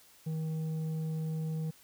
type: tone with tanh clipping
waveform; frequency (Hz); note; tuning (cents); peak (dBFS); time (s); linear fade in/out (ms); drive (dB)
sine; 158.6; D#3; +33; -33; 0.26-1.71; 10; 6
effects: white hiss -60 dBFS RMS until 1.83 s